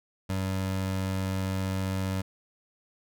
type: tone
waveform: 25% pulse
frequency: 95.1 Hz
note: F#2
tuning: 48 cents sharp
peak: -24 dBFS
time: 0.29-2.22 s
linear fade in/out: 10 ms
effects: none